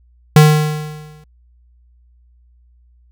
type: tone with exponential decay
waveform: square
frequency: 152.4 Hz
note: D#3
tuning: 36 cents flat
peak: -3 dBFS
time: 0.36-1.24 s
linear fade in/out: 2 ms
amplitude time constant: 190 ms
effects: added 60 Hz sine -48 dBFS peak until 3.11 s